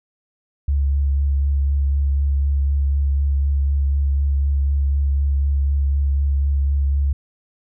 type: tone with vibrato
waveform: sine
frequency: 69.9 Hz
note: C#2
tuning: 15 cents sharp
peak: -15 dBFS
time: 0.68-7.13 s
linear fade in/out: 5 ms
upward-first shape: triangle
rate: 4 Hz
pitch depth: 21 cents each way
effects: none